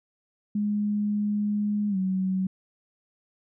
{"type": "tone with pitch glide", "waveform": "sine", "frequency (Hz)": [207.7, 188.27], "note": ["G#3", "F#3"], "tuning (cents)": [0, 30], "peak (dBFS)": -23, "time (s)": [0.55, 2.47], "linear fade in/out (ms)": 5, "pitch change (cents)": -170, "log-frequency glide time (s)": [1.89, 1.97], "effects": []}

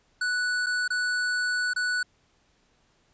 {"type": "tone with dropouts", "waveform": "square", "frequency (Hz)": 1480, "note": "F#6", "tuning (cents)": 0, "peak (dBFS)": -25, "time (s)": [0.21, 2.03], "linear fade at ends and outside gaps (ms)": 5, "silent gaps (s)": [[0.662, 0.666], [0.879, 0.903], [1.735, 1.761]], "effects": ["pink hiss -66 dBFS RMS until 3.13 s", "resampled to 16000 Hz"]}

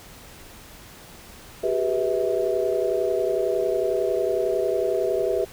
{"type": "tone cluster", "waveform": "sine", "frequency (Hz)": [377.1, 408.1, 490.3, 647], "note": ["F#4", "G#4", "B4", "E5"], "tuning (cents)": [33, -30, -13, -32], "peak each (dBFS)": -26, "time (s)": [1.63, 5.45], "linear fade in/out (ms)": 10, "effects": ["pink hiss -45 dBFS RMS until 5.52 s"]}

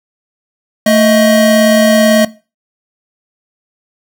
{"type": "tone pair together", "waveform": "square", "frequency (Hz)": [222.4, 629], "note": ["A3", "D#5"], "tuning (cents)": [19, 19], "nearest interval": "octave + tritone", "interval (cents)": 1800, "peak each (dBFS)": -10, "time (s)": [0.86, 2.25], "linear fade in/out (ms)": 5, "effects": ["noise-tail reverb RT60 0.3 s tail -18 dB re dry"]}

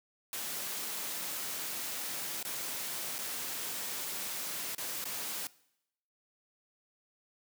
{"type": "noise with dropouts", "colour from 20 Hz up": "white", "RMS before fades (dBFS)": -38, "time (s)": [0.33, 5.47], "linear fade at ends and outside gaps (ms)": 1, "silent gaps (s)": [[2.428, 2.45], [3.183, 3.188], [4.749, 4.781], [5.041, 5.054]], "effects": ["noise-tail reverb RT60 0.8 s tail -21 dB re dry", "high-pass 150 Hz 12 dB/octave"]}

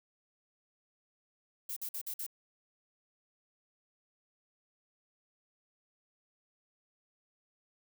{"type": "noise bursts", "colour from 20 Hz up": "violet", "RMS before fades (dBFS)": -39, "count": 5, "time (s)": [1.69, 2.265], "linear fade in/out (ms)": 5, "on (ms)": 75, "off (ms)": 50, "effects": []}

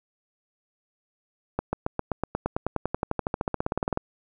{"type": "accelerating click train", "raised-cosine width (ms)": 1, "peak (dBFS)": -11, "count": 29, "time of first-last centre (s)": [1.59, 3.974], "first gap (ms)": 140, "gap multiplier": 0.96, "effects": []}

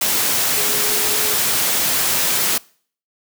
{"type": "tone in noise", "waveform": "sine", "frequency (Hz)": 420, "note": "G#4", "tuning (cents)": 19, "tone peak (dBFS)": -29, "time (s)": [0.57, 1.35], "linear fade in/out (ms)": 5, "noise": "white", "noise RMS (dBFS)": -18, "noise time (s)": [0.01, 2.58], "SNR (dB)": -14, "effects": ["noise-tail reverb RT60 0.5 s tail -24 dB re dry", "high-pass 100 Hz 12 dB/octave"]}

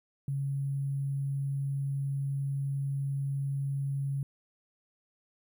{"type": "tone with sample-and-hold", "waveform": "sine", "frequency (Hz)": 138.5, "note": "C#3", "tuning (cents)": -1, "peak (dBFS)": -29, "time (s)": [0.28, 4.23], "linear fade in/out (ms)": 2, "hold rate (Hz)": 11025, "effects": []}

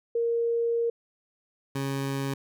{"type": "tone pair in turn", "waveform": ["sine", "20% pulse"], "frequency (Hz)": [466.2, 137.09], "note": ["A#4", "C#3"], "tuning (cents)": [0, -19], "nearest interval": "octave + major sixth", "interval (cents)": 2119, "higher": "first", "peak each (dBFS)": -23, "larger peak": "neither", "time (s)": [[0.15, 0.9], [1.75, 2.34]], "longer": "first", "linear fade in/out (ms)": 5, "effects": []}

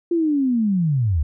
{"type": "linear sweep", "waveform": "sine", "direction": "down", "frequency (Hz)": [348.7, 67.8], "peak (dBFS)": -16, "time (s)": [0.11, 1.23], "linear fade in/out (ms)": 5, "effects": []}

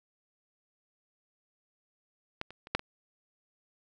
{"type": "clicks", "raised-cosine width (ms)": 0.3, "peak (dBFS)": [-18, -30, -30, -10, -27], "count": 5, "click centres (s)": [2.414, 2.506, 2.671, 2.75, 2.794], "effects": []}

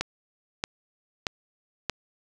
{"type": "click train", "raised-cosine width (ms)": 0.2, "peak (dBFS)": -9, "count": 4, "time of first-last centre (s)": [0.01, 1.897], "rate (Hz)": 1.59, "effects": []}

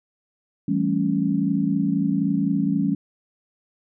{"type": "chord", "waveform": "sine", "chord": "A dominant seventh", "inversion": "second", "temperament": "equal", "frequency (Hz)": [164.81, 196, 220, 277.2], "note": ["E3", "G3", "A3", "C#4"], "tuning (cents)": [0, 0, 0, 0], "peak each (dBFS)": [-26, -23, -27, -23], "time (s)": [0.68, 2.95], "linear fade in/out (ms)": 5, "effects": []}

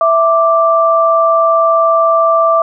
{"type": "tone pair together", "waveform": "sine", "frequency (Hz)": [659.3, 1174.7], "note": ["E5", "D6"], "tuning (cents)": [0, 0], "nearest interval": "minor seventh", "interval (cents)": 1000, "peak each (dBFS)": -10, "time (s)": [0.01, 2.62], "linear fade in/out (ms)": 2, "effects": []}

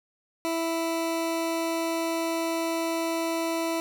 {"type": "tone", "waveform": "20% pulse", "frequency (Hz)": 330, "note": "E4", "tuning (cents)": 2, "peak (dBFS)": -21, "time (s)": [0.45, 3.8], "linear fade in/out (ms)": 0, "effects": []}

